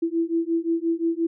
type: beating tone pair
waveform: sine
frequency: 329.6 / 335.3 Hz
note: E4 / E4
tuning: 0 / +30 cents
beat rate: 5.7 Hz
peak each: -24 dBFS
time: 0.02-1.27 s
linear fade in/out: 10 ms
effects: none